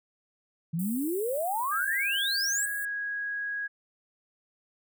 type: exponential sweep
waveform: sine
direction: up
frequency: 155.56 to 8372 Hz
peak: -27 dBFS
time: 0.73-2.66 s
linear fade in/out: 10 ms
type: high-pass noise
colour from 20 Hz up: white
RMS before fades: -40 dBFS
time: 0.79-2.85 s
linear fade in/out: 2 ms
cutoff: 7800 Hz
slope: 96 dB/octave
type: tone with pitch glide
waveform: sine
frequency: 1609 to 1653.3 Hz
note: G6 to G#6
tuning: +45 to -8 cents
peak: -30 dBFS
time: 1.71-3.68 s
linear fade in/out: 20 ms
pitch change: +47 cents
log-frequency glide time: 2.49-2.63 s
effects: none